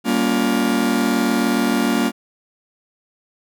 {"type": "chord", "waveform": "45% pulse", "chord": "G half-diminished seventh", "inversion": "none", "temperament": "just", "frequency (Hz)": [196, 235.2, 282.2, 352.8], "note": ["G3", "Bb3", "Db4", "F4"], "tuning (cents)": [0, 16, 31, 18], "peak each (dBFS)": [-24, -19, -22, -25], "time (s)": [0.04, 2.12], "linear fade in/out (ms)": 50, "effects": []}